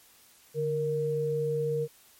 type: tone pair together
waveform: sine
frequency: 146.83 / 466.2 Hz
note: D3 / A#4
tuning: 0 / 0 cents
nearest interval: octave + minor sixth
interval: 2000 cents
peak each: -32 / -27 dBFS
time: 0.54-1.88 s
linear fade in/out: 50 ms
effects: white hiss -58 dBFS RMS until 2.19 s + MP3 64 kbps